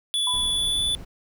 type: tone with pitch glide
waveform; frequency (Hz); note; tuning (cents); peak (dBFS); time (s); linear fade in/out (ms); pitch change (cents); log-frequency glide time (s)
square; 3438 to 3472; A7 to A7; -41 to -24; -22; 0.14-0.95; 0; +17; 0.53-0.83
type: tone with exponential decay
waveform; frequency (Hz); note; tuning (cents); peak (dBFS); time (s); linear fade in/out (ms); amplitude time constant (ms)
sine; 996; B5; +14; -27; 0.27-0.78; 2; 110
type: noise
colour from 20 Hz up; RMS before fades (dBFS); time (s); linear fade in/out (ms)
brown; -37; 0.33-1.05; 10
effects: none